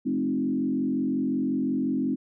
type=tone with frequency modulation; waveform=sine; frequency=261.6 Hz; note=C4; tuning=in tune; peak=-23 dBFS; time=0.05-2.16 s; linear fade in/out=20 ms; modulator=45.6 Hz; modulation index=1.2; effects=none